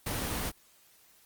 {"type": "noise with ADSR envelope", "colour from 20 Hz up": "pink", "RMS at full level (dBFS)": -31, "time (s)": [0.06, 0.52], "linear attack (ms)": 9, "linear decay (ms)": 4, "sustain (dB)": -2, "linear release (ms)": 38, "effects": ["white hiss -62 dBFS RMS until 1.25 s", "Opus 24 kbps"]}